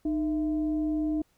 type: tone with frequency modulation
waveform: sine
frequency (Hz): 306.1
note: D#4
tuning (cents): -28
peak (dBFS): -25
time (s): 0.05-1.22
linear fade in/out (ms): 5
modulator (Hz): 359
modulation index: 0.34
effects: pink hiss -69 dBFS RMS until 1.37 s